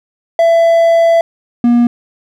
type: tone pair in turn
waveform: triangle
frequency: 668 / 239 Hz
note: E5 / A#3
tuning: +23 / +43 cents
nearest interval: octave + tritone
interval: 1780 cents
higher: first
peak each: -4 dBFS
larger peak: neither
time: 0.39-1.21 / 1.64-1.87 s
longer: first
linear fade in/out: 2 ms
effects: none